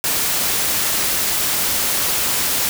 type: noise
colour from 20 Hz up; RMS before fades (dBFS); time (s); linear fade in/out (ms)
white; -19; 0.04-2.69; 0
effects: none